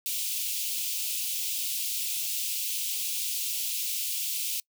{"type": "high-pass noise", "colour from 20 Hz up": "white", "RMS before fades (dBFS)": -31, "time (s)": [0.06, 4.6], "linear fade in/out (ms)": 0, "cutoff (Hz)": 2500, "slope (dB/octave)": 48, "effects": ["noise-tail reverb RT60 0.1 s tail -25 dB re dry"]}